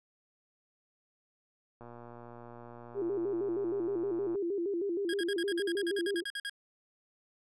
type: click train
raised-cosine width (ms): 1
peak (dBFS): -35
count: 304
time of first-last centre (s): 1.81-4.356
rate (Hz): 119
type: tone with vibrato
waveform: sine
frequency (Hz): 370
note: F#4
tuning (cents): 0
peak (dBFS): -30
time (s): 2.94-6.24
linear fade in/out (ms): 50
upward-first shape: square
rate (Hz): 6.4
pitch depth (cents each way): 140
type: tone bursts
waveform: 25% pulse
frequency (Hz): 1636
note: G#6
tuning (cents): -26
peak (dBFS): -31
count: 15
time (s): 5.09-6.496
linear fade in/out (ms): 2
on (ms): 48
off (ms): 49
effects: low-pass 9000 Hz 12 dB/octave